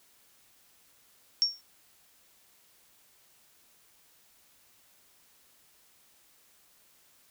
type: tone with exponential decay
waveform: sine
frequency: 5510 Hz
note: F8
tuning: 24 cents flat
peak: -18 dBFS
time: 1.42-1.61 s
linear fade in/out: 0 ms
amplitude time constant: 40 ms
effects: white hiss -63 dBFS RMS until 7.3 s